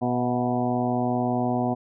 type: harmonic tone with a mistuned harmonic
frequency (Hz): 122.6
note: B2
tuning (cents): -12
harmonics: 1 / 2 / 3 / 4 / 5 / 6 / 7 / 8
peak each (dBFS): -30 / -25 / -32 / -35 / -31 / -28 / -37 / -37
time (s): 0.01-1.75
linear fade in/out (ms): 20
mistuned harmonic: 5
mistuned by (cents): +56
effects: none